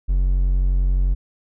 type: tone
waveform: triangle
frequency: 45.73 Hz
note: F#1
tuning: 20 cents flat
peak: -13 dBFS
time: 0.08-1.15 s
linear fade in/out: 20 ms
effects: none